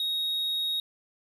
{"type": "tone", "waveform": "triangle", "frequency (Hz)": 3762, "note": "A#7", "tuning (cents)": 15, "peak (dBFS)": -25, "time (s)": [0, 0.8], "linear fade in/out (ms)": 2, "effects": []}